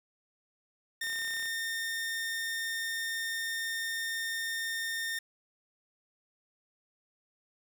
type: tone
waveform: sawtooth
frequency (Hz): 1822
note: A#6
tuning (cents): -40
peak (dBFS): -29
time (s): 1.01-5.19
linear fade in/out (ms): 5
type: click train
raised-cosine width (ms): 0.3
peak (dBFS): -34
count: 15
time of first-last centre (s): 1.04-1.457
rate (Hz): 33.6
effects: 9-bit